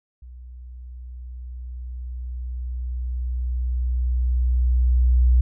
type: tone with level ramp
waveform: sine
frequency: 61.74 Hz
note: B1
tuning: in tune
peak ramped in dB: -38 to -12 dBFS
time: 0.22-5.41 s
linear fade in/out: 5 ms
effects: none